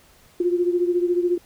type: beating tone pair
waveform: sine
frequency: 350 / 364 Hz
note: F4 / F#4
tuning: +4 / -28 cents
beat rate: 14 Hz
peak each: -19 / -24 dBFS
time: 0.4-1.38 s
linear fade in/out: 5 ms
effects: pink hiss -54 dBFS RMS until 1.45 s